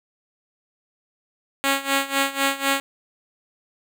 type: tone with tremolo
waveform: 5% pulse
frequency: 274.7 Hz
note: C#4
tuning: 16 cents flat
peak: -6 dBFS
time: 1.64-2.8 s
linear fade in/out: 0 ms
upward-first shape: sine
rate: 4 Hz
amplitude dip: 85%
effects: none